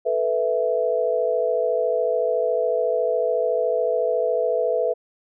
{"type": "chord", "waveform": "sine", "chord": "A suspended second", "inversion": "none", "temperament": "equal", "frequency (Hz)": [440, 493.9, 659.3], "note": ["A4", "B4", "E5"], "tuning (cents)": [0, 0, 0], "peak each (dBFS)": [-25, -22, -23], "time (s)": [0.05, 4.94], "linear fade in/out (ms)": 20, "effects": []}